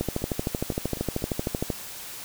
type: two click trains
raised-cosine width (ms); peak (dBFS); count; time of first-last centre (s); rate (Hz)
2; -12 / -23; 23 / 5; 0.01-1.702 / 0.22-1.223; 13 / 3.99
effects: white hiss -39 dBFS RMS until 2.24 s